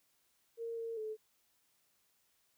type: tone with pitch steps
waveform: sine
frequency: 461.1 / 457.4 / 433.9 Hz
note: A#4 / A#4 / A4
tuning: -19 / -33 / -24 cents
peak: -38 dBFS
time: 0.57-1.17 s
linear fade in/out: 50 ms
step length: 200 ms
effects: white hiss -75 dBFS RMS until 2.57 s